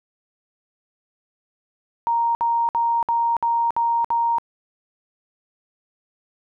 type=tone bursts; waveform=sine; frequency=932.3 Hz; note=A#5; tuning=in tune; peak=-17 dBFS; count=7; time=2.07-4.384 s; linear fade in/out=0 ms; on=280 ms; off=59 ms; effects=none